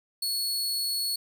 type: tone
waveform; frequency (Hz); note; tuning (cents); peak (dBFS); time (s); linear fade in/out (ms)
sawtooth; 4381; C#8; -21; -24; 0.22-1.16; 5
effects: none